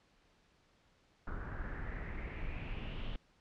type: noise with low-pass filter sweep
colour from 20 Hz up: brown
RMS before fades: -41 dBFS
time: 1.27-3.16 s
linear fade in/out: 2 ms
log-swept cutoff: 1400 to 3200 Hz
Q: 5.4
effects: pink hiss -70 dBFS RMS until 3.4 s + low-pass 5000 Hz 12 dB/octave